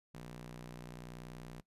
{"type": "ring-modulated tone", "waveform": "sawtooth", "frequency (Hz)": 60.7, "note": "B1", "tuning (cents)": -29, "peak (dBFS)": -40, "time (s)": [0.14, 1.61], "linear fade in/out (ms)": 10, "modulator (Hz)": 91.1, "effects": ["noise-tail reverb RT60 0.1 s tail -18 dB re dry", "resampled to 32000 Hz"]}